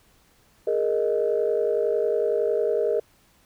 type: chord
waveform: sine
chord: Ab suspended second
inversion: none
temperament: equal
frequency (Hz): 415.3 / 466.2 / 622.3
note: Ab4 / Bb4 / Eb5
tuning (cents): 0 / 0 / 0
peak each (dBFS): -24 / -23 / -26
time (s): 0.67-3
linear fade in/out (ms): 5
effects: tanh soft clip ceiling -12 dBFS + pink hiss -60 dBFS RMS until 3.45 s